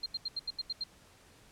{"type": "tone bursts", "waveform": "sine", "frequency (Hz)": 4186, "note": "C8", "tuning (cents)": 0, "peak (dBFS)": -32, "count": 8, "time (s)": [0.03, 0.838], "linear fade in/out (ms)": 5, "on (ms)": 31, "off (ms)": 80, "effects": ["pink hiss -60 dBFS RMS until 1.51 s", "low-pass 11000 Hz 12 dB/octave"]}